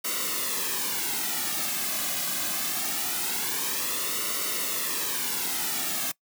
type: noise with flanger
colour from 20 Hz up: white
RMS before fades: -29 dBFS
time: 0.04-6.12 s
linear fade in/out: 10 ms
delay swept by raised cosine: 1.2 to 2.2 ms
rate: 0.23 Hz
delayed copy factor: -0.65
effects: noise-tail reverb RT60 0.1 s tail -22 dB re dry + high-pass 150 Hz 12 dB/octave